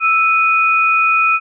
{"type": "tone pair together", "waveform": "sine", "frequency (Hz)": [1319.8, 2480], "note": ["E6", "D#7"], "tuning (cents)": [2, -6], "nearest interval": "major seventh", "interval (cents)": 1092, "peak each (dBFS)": [-13, -13], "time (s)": [0, 1.4], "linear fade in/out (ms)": 50, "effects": []}